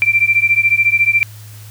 sine beating tone pair, 2347 / 2361 Hz, D7 / D7, -2 / +9 cents, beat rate 14 Hz, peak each -13 dBFS, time 0.02-1.23 s, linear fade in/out 0 ms, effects added 106 Hz sine -33 dBFS peak until 1.7 s + white hiss -42 dBFS RMS until 1.7 s

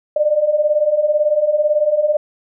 sine beating tone pair, 587.3 / 605.3 Hz, D5 / D#5, 0 / -48 cents, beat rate 18 Hz, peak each -18 / -14 dBFS, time 0.16-2.17 s, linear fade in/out 5 ms, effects none

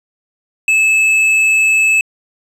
triangle tone with hard clipping, 2607 Hz, E7, 20 cents flat, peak -10 dBFS, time 0.68-2.01 s, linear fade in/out 2 ms, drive 9 dB, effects resampled to 32000 Hz

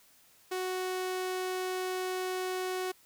sawtooth tone, 370 Hz, F#4, in tune, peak -28 dBFS, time 0.51-2.92 s, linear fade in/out 10 ms, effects white hiss -62 dBFS RMS until 3.05 s

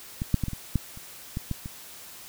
clicks, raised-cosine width 5 ms, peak -16 / -8 / -14 / -18 / -21 / -10 / -30 / -17 / -16 / -23 dBFS, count 10, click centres 0.219 / 0.343 / 0.437 / 0.483 / 0.533 / 0.757 / 0.974 / 1.371 / 1.513 / 1.659 s, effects white hiss -45 dBFS RMS until 2.28 s

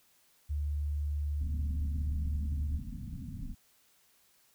sine tone, 73.42 Hz, D2, in tune, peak -30 dBFS, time 0.49-2.79 s, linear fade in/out 20 ms
pink low-pass noise, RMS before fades -41 dBFS, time 1.4-3.55 s, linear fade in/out 20 ms, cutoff 270 Hz, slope 96 dB/octave
effects white hiss -67 dBFS RMS until 4.54 s

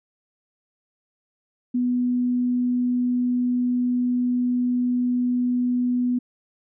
sine tone, 246.9 Hz, B3, in tune, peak -19 dBFS, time 1.74-6.19 s, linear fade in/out 10 ms, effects none

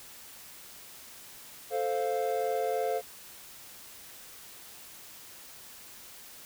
triangle chord, F major, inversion first, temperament equal, 440 / 523.3 / 698.5 Hz, A4 / C5 / F5, 0 / 0 / 0 cents, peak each -30 dBFS, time 1.7-3.02 s, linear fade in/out 50 ms, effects white hiss -49 dBFS RMS until 6.45 s

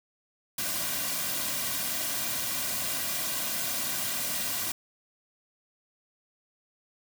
white noise with comb filter, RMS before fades -31 dBFS, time 0.58-4.72 s, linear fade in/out 5 ms, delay 2.3 ms, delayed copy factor -0.65, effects none

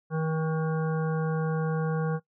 harmonic tone, 159.1 Hz, D#3, 39 cents sharp, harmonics 1 / 3 / 5 / 7 / 9 / 10, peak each -26 / -32 / -39 / -40 / -40 / -47 dBFS, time 0.1-2.2 s, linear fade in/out 50 ms, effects noise-tail reverb RT60 0.1 s tail -20 dB re dry

